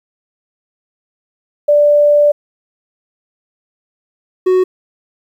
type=tone pair in turn; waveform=sine / triangle; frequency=587.3 / 370 Hz; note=D5 / F#4; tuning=0 / 0 cents; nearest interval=minor sixth; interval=800 cents; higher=first; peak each=-6 dBFS; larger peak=neither; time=1.68-2.32 / 4.46-4.64 s; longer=first; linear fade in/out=10 ms; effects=8-bit

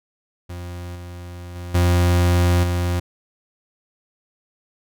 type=tone with level steps; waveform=40% pulse; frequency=88 Hz; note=F2; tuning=14 cents sharp; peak=-29 / -32 / -29 / -13 / -18 dBFS; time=0.49-3 s; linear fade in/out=10 ms; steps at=0.95 / 1.55 / 1.74 / 2.63 s; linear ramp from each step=10 ms; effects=none

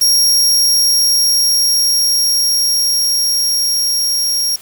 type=tone with level ramp; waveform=sawtooth; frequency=5588 Hz; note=F8; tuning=in tune; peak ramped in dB=-6 to -11 dBFS; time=0.01-4.56 s; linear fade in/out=5 ms; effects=white hiss -39 dBFS RMS until 4.61 s

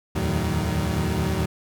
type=tone cluster; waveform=30% pulse; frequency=75.8 / 85.3 / 113.1 / 156.1 / 189.1 Hz; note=D#2 / F2 / A2 / D#3 / F#3; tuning=-45 / -40 / +48 / +6 / +38 cents; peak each=-26 dBFS; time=0.15-1.46 s; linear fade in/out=10 ms; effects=none

